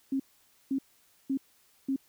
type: tone bursts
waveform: sine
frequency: 269.8 Hz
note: C#4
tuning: 47 cents flat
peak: -26 dBFS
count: 4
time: 0.12-1.962 s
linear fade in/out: 5 ms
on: 78 ms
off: 510 ms
effects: white hiss -65 dBFS RMS until 2.08 s